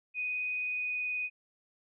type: tone with vibrato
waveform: sine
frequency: 2489 Hz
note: D#7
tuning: in tune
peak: -31 dBFS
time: 0.14-1.3 s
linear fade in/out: 50 ms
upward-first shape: sine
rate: 19 Hz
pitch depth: 11 cents each way
effects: none